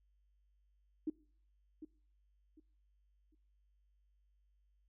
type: tone with echo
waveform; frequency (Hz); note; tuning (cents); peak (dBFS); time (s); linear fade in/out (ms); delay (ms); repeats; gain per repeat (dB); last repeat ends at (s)
sine; 310; D#4; -6; -33; 1.07-1.1; 5; 750; 3; -12; 3.35
effects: noise-tail reverb RT60 0.5 s tail -23 dB re dry + added 50 Hz sine -70 dBFS peak until 4.88 s